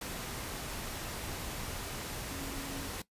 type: tone in noise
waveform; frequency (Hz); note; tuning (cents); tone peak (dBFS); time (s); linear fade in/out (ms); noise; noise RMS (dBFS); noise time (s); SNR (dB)
sine; 275.1; C#4; -13; -43; 2.31-2.88; 5; pink; -40; 0.01-3.02; -6
effects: noise-tail reverb RT60 0.1 s tail -17 dB re dry + resampled to 32000 Hz